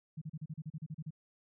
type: tone bursts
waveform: sine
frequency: 155.4 Hz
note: D#3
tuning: 2 cents flat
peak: -38 dBFS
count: 12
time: 0.17-1.107 s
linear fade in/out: 10 ms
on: 46 ms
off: 35 ms
effects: none